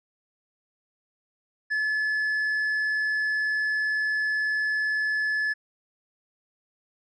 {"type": "tone with tanh clipping", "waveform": "sine", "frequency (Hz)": 1721, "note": "A6", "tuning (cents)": -39, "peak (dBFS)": -24, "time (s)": [1.7, 5.54], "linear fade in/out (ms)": 20, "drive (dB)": 3, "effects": []}